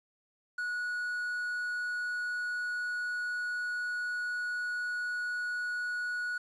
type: tone with quantisation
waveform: triangle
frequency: 1462 Hz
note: F#6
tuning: 21 cents flat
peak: -30 dBFS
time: 0.58-6.38 s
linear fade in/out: 5 ms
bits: 10
effects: resampled to 22050 Hz